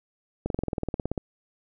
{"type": "slowing click train", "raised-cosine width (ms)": 2, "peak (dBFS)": -14, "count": 15, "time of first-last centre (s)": [0.46, 1.178], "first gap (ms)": 42, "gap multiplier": 1.03, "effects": []}